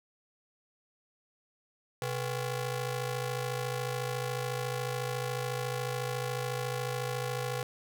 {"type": "ring-modulated tone", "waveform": "sawtooth", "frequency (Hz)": 310, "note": "D#4", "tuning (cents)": -6, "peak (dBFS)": -25, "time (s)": [2.02, 7.63], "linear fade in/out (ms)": 0, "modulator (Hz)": 182, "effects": []}